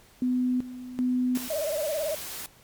sine tone with tremolo, 251.1 Hz, B3, 29 cents sharp, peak -22 dBFS, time 0.22-1.48 s, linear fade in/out 2 ms, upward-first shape square, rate 1.3 Hz, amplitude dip 80%
white noise, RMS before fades -37 dBFS, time 1.35-2.46 s, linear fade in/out 0 ms
sine tone with vibrato, 606 Hz, D#5, 46 cents flat, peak -26 dBFS, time 1.5-2.15 s, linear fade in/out 5 ms, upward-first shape sine, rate 18 Hz, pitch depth 110 cents each way
effects pink hiss -56 dBFS RMS until 2.63 s + MP3 96 kbps

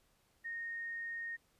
sine tone, 1852 Hz, A#6, 12 cents flat, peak -39 dBFS, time 0.44-1.37 s, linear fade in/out 20 ms, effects pink hiss -73 dBFS RMS until 1.59 s + resampled to 32000 Hz

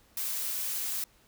blue noise, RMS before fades -33 dBFS, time 0.17-1.04 s, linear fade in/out 2 ms, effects pink hiss -63 dBFS RMS until 1.27 s

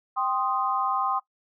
sine chord, C minor, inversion second, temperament equal, 784 / 1046.5 / 1244.5 Hz, G5 / C6 / Eb6, 0 / 0 / 0 cents, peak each -28 / -27 / -28 dBFS, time 0.16-1.2 s, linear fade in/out 20 ms, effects noise-tail reverb RT60 0.1 s tail -19 dB re dry

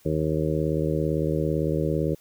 harmonic tone, 77.78 Hz, D#2, in tune, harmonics 1 / 2 / 3 / 4 / 5 / 6 / 7, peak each -32 / -26 / -36 / -29 / -30 / -30 / -31 dBFS, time 0.05-2.15 s, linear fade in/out 10 ms, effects white hiss -58 dBFS RMS until 2.2 s

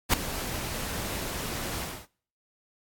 pink noise with ADSR envelope, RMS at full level -19 dBFS, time 0.09-2.07 s, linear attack 45 ms, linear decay 4 ms, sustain -15 dB, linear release 260 ms, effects noise-tail reverb RT60 0.5 s tail -23 dB re dry + AAC 64 kbps

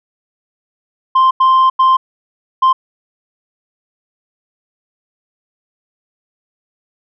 sine tone bursts at uneven times, 1046.5 Hz, C6, in tune, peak -4 dBFS, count 4, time 1.15-1.31 / 1.4-1.7 / 1.79-1.97 / 2.62-2.73 s, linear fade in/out 10 ms, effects tanh soft clip ceiling -6 dBFS

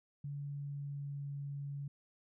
sine tone with pitch glide, 142.9 to 141.5 Hz, D3 to C#3, -47 to +36 cents, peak -39 dBFS, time 0.24-1.88 s, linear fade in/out 5 ms, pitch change -17 cents, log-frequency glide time 0.35-1.32 s, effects none

